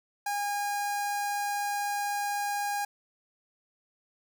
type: tone with notch filter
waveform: sawtooth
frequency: 816 Hz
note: G#5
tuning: 31 cents flat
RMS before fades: -31 dBFS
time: 0.26-2.85 s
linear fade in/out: 5 ms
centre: 3100 Hz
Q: 1.5
effects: none